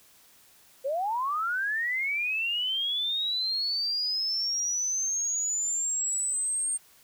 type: linear sweep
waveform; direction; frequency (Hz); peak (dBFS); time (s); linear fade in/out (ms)
sine; up; 510 to 8690; -26; 0.84-6.78; 20
effects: white hiss -58 dBFS RMS until 7.03 s